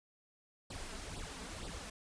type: noise with flanger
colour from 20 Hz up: pink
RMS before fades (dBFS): -45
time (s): 0.7-1.9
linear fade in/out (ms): 5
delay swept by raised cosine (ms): 0.22 to 4.62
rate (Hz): 2.1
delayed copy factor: +0.75
effects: resampled to 22050 Hz